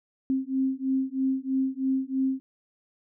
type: beating tone pair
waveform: sine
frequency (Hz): 263.5 / 266.6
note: C4 / C4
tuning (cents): +12 / +33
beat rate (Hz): 3.1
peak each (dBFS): -27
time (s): 0.3-2.4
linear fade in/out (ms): 0
effects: none